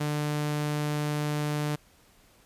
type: tone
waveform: sawtooth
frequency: 148.9 Hz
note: D3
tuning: 24 cents sharp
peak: -23 dBFS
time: 0-1.76 s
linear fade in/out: 10 ms
effects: pink hiss -60 dBFS RMS until 2.45 s + resampled to 32000 Hz